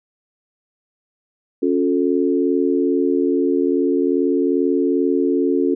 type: chord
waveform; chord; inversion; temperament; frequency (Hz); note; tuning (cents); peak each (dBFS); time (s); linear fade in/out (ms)
sine; Db augmented; none; equal with one note detuned; 277.2 / 357.6 / 440; Db4 / F4 / A4; 0 / +41 / 0; -18 / -19 / -21; 1.62-5.75; 10
effects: none